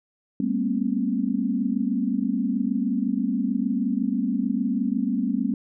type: tone cluster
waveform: sine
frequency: 197.1 / 225.6 / 244.6 / 270.9 Hz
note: G3 / A3 / B3 / C#4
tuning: +10 / +44 / -16 / -40 cents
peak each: -27 dBFS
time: 0.4-5.54 s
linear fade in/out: 2 ms
effects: none